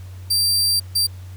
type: tone bursts at uneven times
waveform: sawtooth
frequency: 4699 Hz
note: D8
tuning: in tune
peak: -13 dBFS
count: 2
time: 0.3-0.8 / 0.95-1.07 s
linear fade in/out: 10 ms
effects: added 92 Hz sine -33 dBFS peak until 1.36 s + pink hiss -50 dBFS RMS until 1.36 s